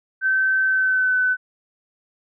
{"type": "tone with pitch glide", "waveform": "sine", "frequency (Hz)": [1541, 1507.5], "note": ["G6", "F#6"], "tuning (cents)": [-30, 32], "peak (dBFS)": -16, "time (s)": [0.21, 1.37], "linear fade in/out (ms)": 50, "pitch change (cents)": -38, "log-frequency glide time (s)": [0.65, 1.17], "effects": []}